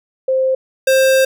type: tone pair in turn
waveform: sine / square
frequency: 524 / 528.9 Hz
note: C5 / C5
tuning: +2 / +19 cents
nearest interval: unison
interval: 17 cents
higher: second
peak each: -12 / -10 dBFS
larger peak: second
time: 0.28-0.55 / 0.87-1.25 s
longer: second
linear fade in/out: 5 ms
effects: none